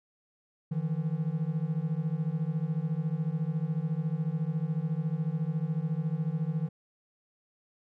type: beating tone pair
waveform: triangle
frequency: 151.8 / 165.8 Hz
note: D#3 / E3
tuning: -42 / +10 cents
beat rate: 14 Hz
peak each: -29 dBFS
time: 0.71-6.69 s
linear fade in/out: 10 ms
effects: none